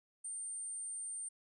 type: tone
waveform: sine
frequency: 8890 Hz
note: C#9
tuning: 4 cents sharp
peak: -40 dBFS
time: 0.24-1.29 s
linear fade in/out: 10 ms
effects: none